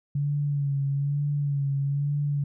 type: tone with vibrato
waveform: sine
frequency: 142 Hz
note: C#3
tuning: 42 cents sharp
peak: -23 dBFS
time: 0.15-2.44 s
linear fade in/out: 5 ms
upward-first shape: sine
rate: 1.1 Hz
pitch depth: 40 cents each way
effects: none